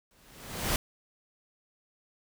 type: noise with exponential growth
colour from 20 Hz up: pink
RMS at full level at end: -26 dBFS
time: 0.11-0.76 s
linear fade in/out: 1 ms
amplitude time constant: 140 ms
effects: none